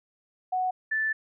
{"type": "tone pair in turn", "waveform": "sine", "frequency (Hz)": [740, 1757], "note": ["F#5", "A6"], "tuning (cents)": [0, -3], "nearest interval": "octave + minor third", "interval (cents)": 1497, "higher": "second", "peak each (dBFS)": -24, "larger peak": "neither", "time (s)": [[0.52, 0.71], [0.91, 1.13]], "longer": "second", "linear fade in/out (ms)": 10, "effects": []}